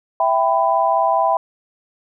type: chord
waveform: sine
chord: E minor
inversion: none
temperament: equal with one note detuned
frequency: 659.3 / 784 / 998.1 Hz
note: E5 / G5 / B5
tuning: 0 / 0 / +18 cents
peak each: -18 dBFS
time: 0.2-1.37 s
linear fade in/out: 2 ms
effects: none